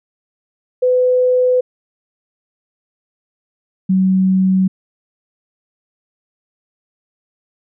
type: tone pair in turn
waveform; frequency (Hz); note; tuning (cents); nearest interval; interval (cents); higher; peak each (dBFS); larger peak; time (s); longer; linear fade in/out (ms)
sine; 503 / 188.41; B4 / F#3; +32 / +32; octave + perfect fourth; 1700; first; -10; neither; 0.82-1.61 / 3.89-4.68; neither; 10
effects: none